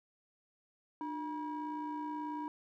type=ring-modulated tone; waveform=triangle; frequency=329.6 Hz; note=E4; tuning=in tune; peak=-32 dBFS; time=1.01-2.48 s; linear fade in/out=0 ms; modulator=630 Hz; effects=none